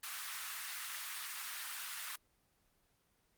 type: high-pass noise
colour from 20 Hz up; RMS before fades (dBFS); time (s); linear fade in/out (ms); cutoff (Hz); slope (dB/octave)
pink; -43; 0.03-2.16; 5; 1200; 24
effects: pink hiss -75 dBFS RMS until 3.37 s + Opus 24 kbps